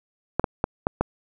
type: clicks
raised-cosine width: 1 ms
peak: -6 dBFS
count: 5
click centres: 0.396 / 0.442 / 0.641 / 0.869 / 1.01 s
effects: none